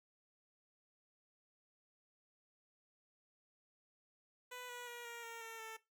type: tone with pitch steps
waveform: 10% pulse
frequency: 496.8 / 487.7 / 478.8 / 470 / 461.4 / 452.9 / 444.6 Hz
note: B4 / B4 / A#4 / A#4 / A#4 / A#4 / A4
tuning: +10 / -22 / +46 / +14 / -18 / -50 / +18 cents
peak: -39 dBFS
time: 4.51-5.77 s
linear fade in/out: 10 ms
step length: 180 ms
effects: noise-tail reverb RT60 0.2 s tail -17 dB re dry